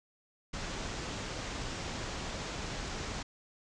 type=low-pass noise; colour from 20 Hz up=pink; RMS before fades=-39 dBFS; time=0.53-3.23 s; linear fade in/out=10 ms; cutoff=7400 Hz; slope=48 dB/octave; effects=none